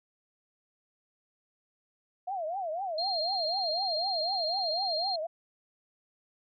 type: tone with vibrato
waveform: sine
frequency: 702 Hz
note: F5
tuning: 9 cents sharp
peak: -31 dBFS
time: 2.27-5.27 s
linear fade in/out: 10 ms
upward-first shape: triangle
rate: 4 Hz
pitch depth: 260 cents each way
type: tone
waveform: sine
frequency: 4207 Hz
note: C8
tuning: 9 cents sharp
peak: -30 dBFS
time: 2.98-5.16 s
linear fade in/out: 5 ms
effects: none